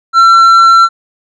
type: tone with tanh clipping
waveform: sine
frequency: 1352 Hz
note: E6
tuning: 43 cents sharp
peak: -3 dBFS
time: 0.13-0.89 s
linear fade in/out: 50 ms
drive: 6 dB
effects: none